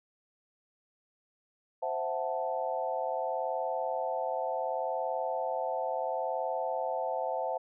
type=chord; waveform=sine; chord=F# half-diminished seventh; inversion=second; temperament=equal with one note detuned; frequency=521.7 / 659.3 / 740 / 880 Hz; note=C5 / E5 / F#5 / A5; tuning=-5 / 0 / 0 / 0 cents; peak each=-35 / -35 / -36 / -36 dBFS; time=1.82-7.58 s; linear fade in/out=10 ms; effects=none